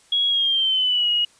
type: tone with pitch glide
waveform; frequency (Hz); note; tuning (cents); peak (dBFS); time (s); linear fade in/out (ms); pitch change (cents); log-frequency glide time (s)
sine; 3322 to 2892; G#7 to F#7; 0 to -40; -17; 0.12-1.25; 5; -240; 0.28-1.09
effects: white hiss -55 dBFS RMS until 1.39 s + resampled to 22050 Hz